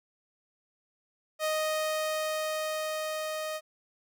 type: tone with level ramp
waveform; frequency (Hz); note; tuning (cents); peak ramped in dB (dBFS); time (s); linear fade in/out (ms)
sawtooth; 622.3; D#5; 0; -23 to -29; 1.39-3.61; 50
effects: none